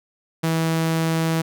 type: tone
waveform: sawtooth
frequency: 162.7 Hz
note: E3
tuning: 22 cents flat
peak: -15 dBFS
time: 0.43-1.42 s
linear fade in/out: 10 ms
effects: none